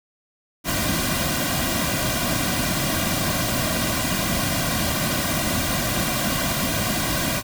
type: noise with comb filter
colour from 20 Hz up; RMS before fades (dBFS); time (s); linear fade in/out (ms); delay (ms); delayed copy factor
pink; -23; 0.64-7.43; 50; 2.3; -0.75
effects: none